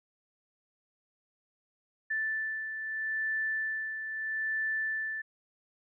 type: beating tone pair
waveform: sine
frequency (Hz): 1760 / 1760.78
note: A6 / A6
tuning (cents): 0 / +1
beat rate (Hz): 0.78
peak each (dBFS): -31 / -40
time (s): 2.1-5.22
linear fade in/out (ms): 10
effects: none